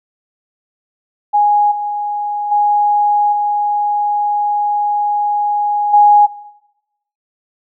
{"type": "tone with level steps", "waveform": "sine", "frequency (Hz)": 828, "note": "G#5", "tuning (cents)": -5, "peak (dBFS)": [-8, -16, -9, -12, -4], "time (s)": [1.33, 6.27], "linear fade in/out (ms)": 20, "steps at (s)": [1.71, 2.51, 3.32, 5.93], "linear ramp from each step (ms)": 10, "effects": ["noise-tail reverb RT60 0.9 s tail -17 dB re dry"]}